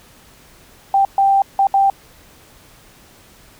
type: tone bursts at uneven times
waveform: sine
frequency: 786 Hz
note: G5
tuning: 4 cents sharp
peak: -10 dBFS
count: 4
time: 0.94-1.05 / 1.18-1.42 / 1.59-1.67 / 1.74-1.9 s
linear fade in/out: 2 ms
effects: pink hiss -47 dBFS RMS until 3.59 s